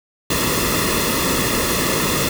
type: noise with comb filter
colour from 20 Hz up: pink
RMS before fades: -19 dBFS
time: 0.3-2.29 s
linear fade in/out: 5 ms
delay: 1.3 ms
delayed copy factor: -0.7
effects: none